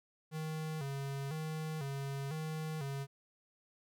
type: tone with vibrato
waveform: square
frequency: 147.3 Hz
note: D3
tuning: 6 cents sharp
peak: -38 dBFS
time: 0.31-3.07 s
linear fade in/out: 50 ms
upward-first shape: square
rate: 1 Hz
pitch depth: 110 cents each way
effects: none

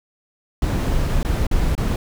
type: noise with dropouts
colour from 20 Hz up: brown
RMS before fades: -19 dBFS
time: 0.62-1.96 s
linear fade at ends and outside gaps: 2 ms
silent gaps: 1.23-1.248 / 1.468-1.512 / 1.752-1.778 s
effects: none

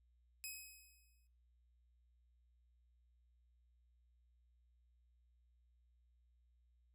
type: tone with exponential decay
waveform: 10% pulse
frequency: 2541 Hz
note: D#7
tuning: 36 cents sharp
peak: -35 dBFS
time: 0.44-1.27 s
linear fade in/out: 0 ms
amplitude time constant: 180 ms
effects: noise-tail reverb RT60 0.5 s tail -19 dB re dry + added 60 Hz sine -70 dBFS peak until 6.94 s

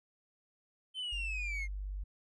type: linear sweep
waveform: triangle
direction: down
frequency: 3100 to 2100 Hz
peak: -34 dBFS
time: 0.94-1.68 s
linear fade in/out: 50 ms
type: tone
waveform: sine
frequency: 49 Hz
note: G1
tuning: in tune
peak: -36 dBFS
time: 1.12-2.04 s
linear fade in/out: 10 ms
effects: tanh soft clip ceiling -29 dBFS + resampled to 24000 Hz

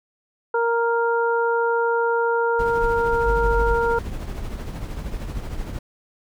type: harmonic tone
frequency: 466.2 Hz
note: A#4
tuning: in tune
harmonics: 1 / 2 / 3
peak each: -20 / -23 / -25 dBFS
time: 0.54-3.99 s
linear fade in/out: 5 ms
type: noise with tremolo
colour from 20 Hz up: brown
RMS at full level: -27 dBFS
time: 2.59-5.79 s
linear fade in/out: 5 ms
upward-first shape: triangle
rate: 13 Hz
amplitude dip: 55%
type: tone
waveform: sine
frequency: 49.86 Hz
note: G1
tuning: 30 cents sharp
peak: -21 dBFS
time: 3.25-3.76 s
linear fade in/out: 20 ms
effects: none

